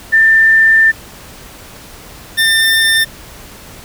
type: tone pair in turn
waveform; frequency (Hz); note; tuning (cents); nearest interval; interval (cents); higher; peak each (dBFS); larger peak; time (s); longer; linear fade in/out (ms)
sine / 25% pulse; 1788 / 1797.3; A6 / A6; +27 / +36; unison; 9; second; -5; neither; 0.12-0.92 / 2.37-3.05; first; 20
effects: pink hiss -35 dBFS RMS until 3.84 s